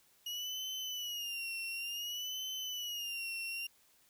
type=tone with vibrato; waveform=35% pulse; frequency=2881 Hz; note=F#7; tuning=47 cents flat; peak=-36 dBFS; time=0.26-3.67 s; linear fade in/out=5 ms; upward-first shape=sine; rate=0.56 Hz; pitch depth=99 cents each way; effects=white hiss -68 dBFS RMS until 4.09 s